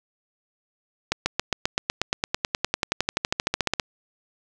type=accelerating click train; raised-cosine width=0.2 ms; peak=-4 dBFS; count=29; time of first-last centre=1.12-3.798 s; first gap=140 ms; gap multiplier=0.97; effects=none